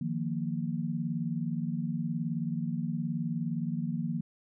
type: chord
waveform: sine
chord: Eb suspended second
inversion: none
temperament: equal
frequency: 155.56 / 174.61 / 233.1 Hz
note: Eb3 / F3 / Bb3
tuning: 0 / 0 / 0 cents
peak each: -34 dBFS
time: 0.01-4.21 s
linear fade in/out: 5 ms
effects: none